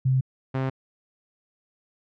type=tone pair in turn; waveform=sine / sawtooth; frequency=130.81 / 132.33 Hz; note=C3 / C3; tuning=0 / +20 cents; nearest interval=unison; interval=20 cents; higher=second; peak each=-18 / -20 dBFS; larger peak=first; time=0.05-0.21 / 0.54-0.7 s; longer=neither; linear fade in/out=10 ms; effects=low-pass 2000 Hz 12 dB/octave